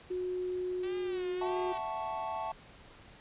sine tone, 364.1 Hz, F#4, 28 cents flat, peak -32 dBFS, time 0.1-1.73 s, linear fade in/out 10 ms
5% pulse tone with vibrato, 379 Hz, F#4, 42 cents sharp, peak -34 dBFS, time 0.83-1.78 s, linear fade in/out 5 ms, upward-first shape sine, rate 1.6 Hz, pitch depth 110 cents each way
triangle chord, F# minor seventh, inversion third, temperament equal, 659.3 / 740 / 880 / 1108.7 Hz, E5 / F#5 / A5 / C#6, 0 / 0 / 0 / 0 cents, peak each -39 / -40 / -35 / -40 dBFS, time 1.41-2.52 s, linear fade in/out 5 ms
effects pink hiss -55 dBFS RMS until 3.2 s + resampled to 8000 Hz

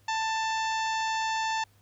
harmonic tone, 886 Hz, A5, 12 cents sharp, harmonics 1 / 2 / 3 / 4 / 5 / 6 / 7 / 8, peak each -28 / -34 / -38 / -40 / -42 / -44 / -45 / -46 dBFS, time 0.08-1.64 s, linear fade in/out 5 ms, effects added 101 Hz sine -61 dBFS peak until 1.81 s + pink hiss -65 dBFS RMS until 1.81 s

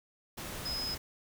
sine tone in noise, 5080 Hz, D#8, 35 cents sharp, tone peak -34 dBFS, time 0.65-0.95 s, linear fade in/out 10 ms, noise pink, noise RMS -41 dBFS, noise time 0.37-0.98 s, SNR +4 dB, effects none

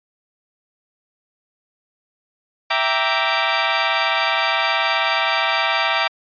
15% pulse chord, E half-diminished seventh, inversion none, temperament equal with one note detuned, 659.3 / 784 / 932.3 / 1166.5 Hz, E5 / G5 / Bb5 / D6, 0 / 0 / 0 / -12 cents, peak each -16 dBFS, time 2.7-6.08 s, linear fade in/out 10 ms, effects resampled to 11025 Hz

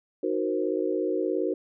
sine chord, C half-diminished seventh, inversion first, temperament equal, 311.1 / 370 / 466.2 / 523.3 Hz, Eb4 / Gb4 / Bb4 / C5, 0 / 0 / 0 / 0 cents, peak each -30 / -28 / -30 / -32 dBFS, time 0.23-1.54 s, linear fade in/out 5 ms, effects none

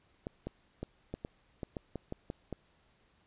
clicks, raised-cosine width 2 ms, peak -24 dBFS, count 11, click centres 0.269 / 0.47 / 0.83 / 1.14 / 1.249 / 1.632 / 1.768 / 1.957 / 2.124 / 2.301 / 2.527 s, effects pink hiss -69 dBFS RMS until 3.26 s + resampled to 8000 Hz

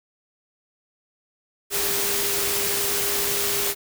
sine tone in noise, 403.6 Hz, G#4, 49 cents flat, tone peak -31 dBFS, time 1.7-3.75 s, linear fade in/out 50 ms, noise white, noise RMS -24 dBFS, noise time 1.7-3.75 s, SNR -10 dB, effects none

